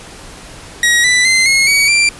sawtooth tone with pitch steps, 1900 / 1984.1 / 2072 / 2164 / 2259 / 2360 Hz, A#6 / B6 / C7 / C#7 / C#7 / D7, +33 / +7 / -17 / -42 / +32 / +8 cents, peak -5 dBFS, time 0.83-2.09 s, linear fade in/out 2 ms, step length 210 ms, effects pink hiss -34 dBFS RMS until 2.19 s + resampled to 24000 Hz

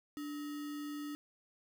sine tone with sample-and-hold, 293.7 Hz, D4, in tune, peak -39 dBFS, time 0.17-1.15 s, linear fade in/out 0 ms, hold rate 1575 Hz, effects none

